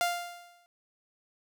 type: tone with exponential decay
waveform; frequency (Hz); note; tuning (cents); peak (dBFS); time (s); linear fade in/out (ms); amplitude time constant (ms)
sawtooth; 698.5; F5; 0; -20; 0.01-0.66; 0; 140
effects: none